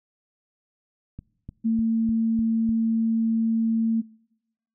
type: click train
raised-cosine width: 5 ms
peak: -24 dBFS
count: 6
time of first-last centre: 1.19-2.692 s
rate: 3.33 Hz
type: tone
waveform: sine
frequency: 225.6 Hz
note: A3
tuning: 44 cents sharp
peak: -19 dBFS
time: 1.64-4.02 s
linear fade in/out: 20 ms
effects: noise-tail reverb RT60 0.9 s tail -24 dB re dry